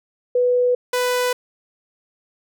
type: tone pair in turn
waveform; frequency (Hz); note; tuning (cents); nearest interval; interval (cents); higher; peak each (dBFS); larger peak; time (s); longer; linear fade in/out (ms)
sine / sawtooth; 493.9 / 496.6; B4 / B4; 0 / +9; unison; 9; second; -14 / -14; neither; 0.35-0.75 / 0.93-1.33; neither; 5
effects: none